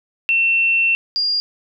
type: tone pair in turn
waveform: sine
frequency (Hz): 2700 / 4816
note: E7 / D8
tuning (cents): +41 / +43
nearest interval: minor seventh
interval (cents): 1002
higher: second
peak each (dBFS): -13 / -16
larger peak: first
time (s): 0.29-0.95 / 1.16-1.4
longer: first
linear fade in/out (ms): 0
effects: none